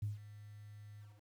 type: tone with ADSR envelope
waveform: sine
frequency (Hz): 104.2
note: G#2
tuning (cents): +6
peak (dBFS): -33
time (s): 0.02-1.23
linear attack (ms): 8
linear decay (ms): 150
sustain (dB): -17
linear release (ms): 230
effects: tanh soft clip ceiling -30 dBFS + 11-bit